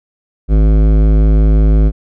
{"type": "tone with hard clipping", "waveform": "sine", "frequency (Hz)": 52.8, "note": "G#1", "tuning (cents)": 29, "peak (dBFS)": -8, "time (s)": [0.48, 1.92], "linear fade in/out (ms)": 50, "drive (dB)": 15, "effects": []}